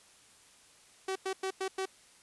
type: tone bursts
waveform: sawtooth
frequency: 381.2 Hz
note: G4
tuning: 48 cents flat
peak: -28 dBFS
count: 5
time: 1.08-1.856 s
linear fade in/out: 5 ms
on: 76 ms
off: 99 ms
effects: white hiss -60 dBFS RMS until 2.22 s + resampled to 24000 Hz